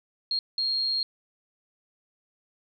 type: tone bursts at uneven times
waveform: sine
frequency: 4245 Hz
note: C8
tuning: 24 cents sharp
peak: -24 dBFS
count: 2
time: 0.31-0.39 / 0.58-1.03 s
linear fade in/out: 2 ms
effects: none